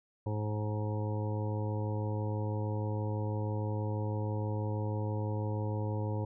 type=harmonic tone with a mistuned harmonic; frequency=106.2 Hz; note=G#2; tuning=39 cents sharp; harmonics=1 / 2 / 3 / 4 / 5 / 7 / 8 / 9; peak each=-32 / -43 / -42 / -43 / -42 / -52 / -48 / -46 dBFS; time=0.26-6.25 s; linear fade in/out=5 ms; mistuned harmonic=9; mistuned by=-27 cents; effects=none